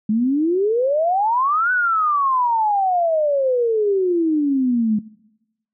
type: exponential two-way sweep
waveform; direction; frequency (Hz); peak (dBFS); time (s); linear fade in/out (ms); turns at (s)
sine; up then down; 207.7 to 1512 to 207.7; -15; 0.09-4.99; 5; 1.72
effects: noise-tail reverb RT60 0.9 s tail -21 dB re dry